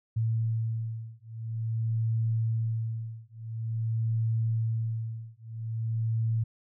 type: beating tone pair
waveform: sine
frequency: 112.6 / 113.08 Hz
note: A2 / A2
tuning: +40 / +48 cents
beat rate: 0.48 Hz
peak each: -30 dBFS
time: 0.16-6.44 s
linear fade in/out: 10 ms
effects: none